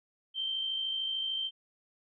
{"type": "tone with amplitude modulation", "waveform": "sine", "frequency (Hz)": 3130, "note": "G7", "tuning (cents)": -3, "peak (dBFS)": -29, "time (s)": [0.34, 1.51], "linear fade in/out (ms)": 50, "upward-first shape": "sine", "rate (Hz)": 53.4, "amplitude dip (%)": 40, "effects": []}